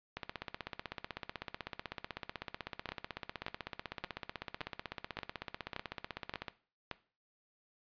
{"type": "two click trains", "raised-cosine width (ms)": 0.3, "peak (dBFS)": [-22, -23], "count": [8, 102], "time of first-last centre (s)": [[2.89, 6.913], [0.17, 6.482]], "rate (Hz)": [1.74, 16], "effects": ["noise-tail reverb RT60 0.4 s tail -17 dB re dry", "resampled to 11025 Hz"]}